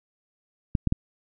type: clicks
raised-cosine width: 5 ms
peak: -9 dBFS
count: 3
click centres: 0.752 / 0.873 / 0.924 s
effects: none